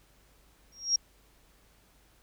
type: tone with exponential growth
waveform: sine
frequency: 5600 Hz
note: F8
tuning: 4 cents sharp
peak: -19 dBFS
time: 0.72-0.96 s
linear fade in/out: 5 ms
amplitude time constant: 51 ms
effects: added 50 Hz sine -64 dBFS peak until 2.22 s + pink hiss -64 dBFS RMS until 2.22 s